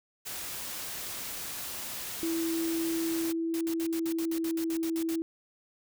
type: noise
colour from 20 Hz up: white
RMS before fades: -38 dBFS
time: 0.25-3.33 s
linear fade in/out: 20 ms
type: tone with pitch glide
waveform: sine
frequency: 329.6 to 327.5 Hz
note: E4 to E4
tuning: 0 to -11 cents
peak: -28 dBFS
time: 2.23-5.22 s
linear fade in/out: 0 ms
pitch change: -11 cents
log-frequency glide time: 3.68-4.87 s
type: noise bursts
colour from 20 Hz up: white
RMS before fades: -41 dBFS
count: 13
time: 3.54-5.156 s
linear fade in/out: 0 ms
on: 68 ms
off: 61 ms
effects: none